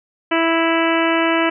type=harmonic tone; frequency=329.6 Hz; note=E4; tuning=in tune; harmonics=1 / 2 / 3 / 4 / 5 / 6 / 7 / 8 / 9; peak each=-18 / -21 / -23 / -24 / -25 / -26 / -26 / -27 / -28 dBFS; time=0.31-1.5 s; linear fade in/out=10 ms; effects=none